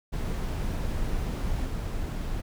brown noise with level steps, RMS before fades -29 / -31 dBFS, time 0.12-2.42 s, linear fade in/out 20 ms, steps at 1.66 s, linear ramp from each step 2 ms, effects none

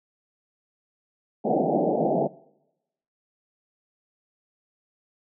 white band-pass noise, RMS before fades -23 dBFS, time 1.44-2.28 s, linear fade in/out 20 ms, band 150 to 790 Hz, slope 96 dB/octave, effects noise-tail reverb RT60 0.9 s tail -22 dB re dry

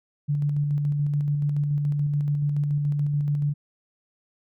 sine tone with tremolo, 145.6 Hz, D3, 15 cents flat, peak -20 dBFS, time 0.28-3.54 s, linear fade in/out 20 ms, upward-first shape square, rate 7 Hz, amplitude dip 25%, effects none

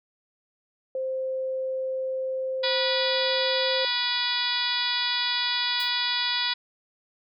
sine tone, 523.3 Hz, C5, in tune, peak -26 dBFS, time 0.95-3.85 s, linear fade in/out 2 ms
harmonic tone, 487.8 Hz, B4, 21 cents flat, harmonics 2 / 3 / 4 / 5 / 6 / 7 / 8 / 9 / 10, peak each -34 / -35 / -33 / -35 / -38 / -29 / -30 / -34 / -32 dBFS, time 2.63-6.54 s, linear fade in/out 10 ms
blue noise with exponential decay, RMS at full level -38 dBFS, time 5.8-5.95 s, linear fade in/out 2 ms, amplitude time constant 31 ms
effects none

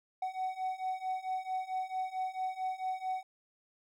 triangle beating tone pair, 747 / 751.5 Hz, F#5 / F#5, +16 / +27 cents, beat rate 4.5 Hz, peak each -36 / -34 dBFS, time 0.22-3.23 s, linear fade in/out 5 ms, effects none

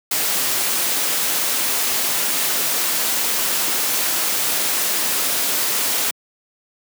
white noise, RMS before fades -20 dBFS, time 0.11-6.11 s, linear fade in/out 5 ms, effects high-pass 200 Hz 12 dB/octave

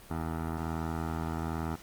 15% pulse tone with low-pass filter, 81.1 Hz, E2, 28 cents flat, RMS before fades -34 dBFS, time 0.1-1.76 s, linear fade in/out 10 ms, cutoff 1200 Hz, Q 2.2, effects pink hiss -52 dBFS RMS until 1.82 s + Opus 32 kbps

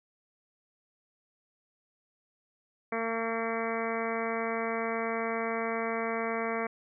harmonic tone, 227.4 Hz, A#3, 43 cents flat, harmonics 1 / 2 / 3 / 4 / 5 / 6 / 7 / 8 / 9 / 10, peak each -37 / -34 / -36 / -42 / -38 / -42 / -43 / -43 / -40 / -42 dBFS, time 2.92-6.67 s, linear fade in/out 5 ms, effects none

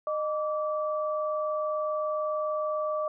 sine tone pair together, 614 / 1159 Hz, D#5 / D6, -23 / -23 cents, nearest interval major seventh, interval 1100 cents, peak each -28 / -32 dBFS, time 0.07-3.08 s, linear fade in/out 2 ms, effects none

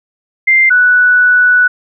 sine tone pair in turn, 2093 / 1480 Hz, C7 / F#6, 0 / 0 cents, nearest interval tritone, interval 600 cents, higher first, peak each -5 dBFS, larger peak neither, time 0.47-0.7 / 0.7-1.68 s, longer second, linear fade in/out 10 ms, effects none

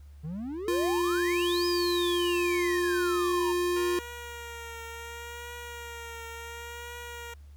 triangle exponential two-way sweep, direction up then down, 143.8 to 5120 to 908 Hz, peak -31 dBFS, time 0.23-3.53 s, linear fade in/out 20 ms, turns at 1.66 s
square tone with pitch glide, 350 to 353.2 Hz, F4 to F4, +4 to +20 cents, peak -26 dBFS, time 0.68-3.99 s, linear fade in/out 2 ms, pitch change +16 cents, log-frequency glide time 2.32-3.1 s
10% pulse tone with vibrato, 470 Hz, A#4, 14 cents sharp, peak -31 dBFS, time 3.76-7.34 s, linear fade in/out 5 ms, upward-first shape triangle, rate 0.7 Hz, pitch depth 36 cents each way
effects added 72 Hz sine -46 dBFS peak until 7.56 s + pink hiss -67 dBFS RMS until 7.56 s

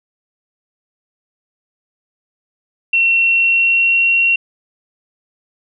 sine tone with pitch glide, 2719 to 2738 Hz, F7 to F7, -47 to -35 cents, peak -10 dBFS, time 2.93-4.36 s, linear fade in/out 5 ms, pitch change +12 cents, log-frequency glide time 3.19-4.09 s, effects none

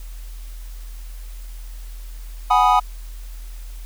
triangle chord, G# minor seventh, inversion third, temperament equal, 740 / 830.6 / 987.8 / 1244.5 Hz, F#5 / G#5 / B5 / D#6, 0 / 0 / 0 / 0 cents, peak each -16 dBFS, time 2.5-2.8 s, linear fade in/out 10 ms, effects added 41 Hz sine -31 dBFS peak until 3.85 s + white hiss -48 dBFS RMS until 3.85 s

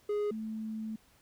triangle / sine tone pair in turn, 415.3 / 219.2 Hz, G#4 / A3, 0 / -6 cents, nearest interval major seventh, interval 1106 cents, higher first, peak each -27 / -35 dBFS, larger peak first, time 0.09-0.31 / 0.31-0.96 s, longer second, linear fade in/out 5 ms, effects pink hiss -65 dBFS RMS until 1.21 s

